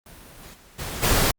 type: noise with level steps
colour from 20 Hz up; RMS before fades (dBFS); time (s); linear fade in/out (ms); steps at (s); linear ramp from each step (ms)
pink; -45 / -43 / -51 / -32 / -20; 0.06-1.31; 2; 0.37 / 0.53 / 0.78 / 1.02; 20
effects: Opus 32 kbps